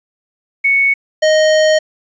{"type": "tone pair in turn", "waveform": ["sine", "square"], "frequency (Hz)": [2217, 622.1], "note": ["C#7", "D#5"], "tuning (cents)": [0, 0], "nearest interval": "octave + minor seventh", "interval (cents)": 2200, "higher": "first", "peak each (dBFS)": -9, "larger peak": "neither", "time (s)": [[0.64, 0.94], [1.22, 1.79]], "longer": "second", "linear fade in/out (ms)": 10, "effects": ["resampled to 16000 Hz", "8-bit"]}